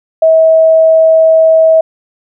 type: tone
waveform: sine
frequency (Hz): 644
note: E5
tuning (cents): -41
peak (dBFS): -3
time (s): 0.22-1.81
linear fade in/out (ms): 5
effects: none